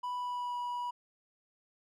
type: tone with pitch glide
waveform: triangle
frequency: 987.8 to 974.2 Hz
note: B5 to B5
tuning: 0 to -24 cents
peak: -32 dBFS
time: 0.03-0.91 s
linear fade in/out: 10 ms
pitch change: -24 cents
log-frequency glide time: 0.16-0.58 s
effects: none